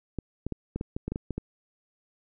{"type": "clicks", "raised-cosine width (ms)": 3, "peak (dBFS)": -18, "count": 11, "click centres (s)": [0.187, 0.466, 0.523, 0.76, 0.811, 0.965, 1.08, 1.12, 1.159, 1.307, 1.38], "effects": []}